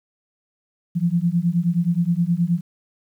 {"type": "beating tone pair", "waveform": "sine", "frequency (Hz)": [167.4, 176.9], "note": ["E3", "F3"], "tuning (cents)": [27, 23], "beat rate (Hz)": 9.5, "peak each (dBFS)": -20, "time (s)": [0.95, 2.61], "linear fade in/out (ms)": 20, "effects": ["9-bit"]}